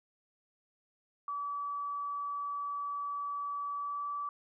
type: tone with pitch glide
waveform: sine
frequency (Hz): 1148 to 1155.3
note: D6 to D6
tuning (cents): -40 to -29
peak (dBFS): -34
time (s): 1.28-4.29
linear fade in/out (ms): 2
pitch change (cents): +11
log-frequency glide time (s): 3.75-4.07
effects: none